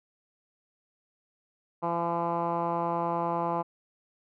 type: tone with low-pass filter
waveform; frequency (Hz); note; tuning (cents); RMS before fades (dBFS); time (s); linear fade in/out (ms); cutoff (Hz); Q
10% pulse; 170; F3; -46; -29; 1.82-3.63; 20; 990; 3
effects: none